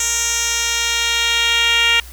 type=tone with band-pass filter sweep; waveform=10% pulse; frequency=466.2 Hz; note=A#4; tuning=in tune; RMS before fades=-17 dBFS; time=0-2 s; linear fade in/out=2 ms; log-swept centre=6700 to 2900 Hz; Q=2.2; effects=added 60 Hz sine -35 dBFS peak until 2.12 s + white hiss -41 dBFS RMS until 2.12 s